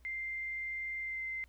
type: tone with pitch glide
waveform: sine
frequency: 2093 to 2076 Hz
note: C7 to C7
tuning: 0 to -14 cents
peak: -36 dBFS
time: 0.05-1.44 s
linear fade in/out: 0 ms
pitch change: -14 cents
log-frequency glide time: 0.99-1.22 s
effects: added 60 Hz sine -59 dBFS peak until 1.48 s + pink hiss -71 dBFS RMS until 1.48 s